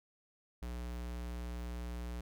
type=tone; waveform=square; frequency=59.9 Hz; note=A#1; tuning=48 cents sharp; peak=-40 dBFS; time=0.62-2.21 s; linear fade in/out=5 ms; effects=none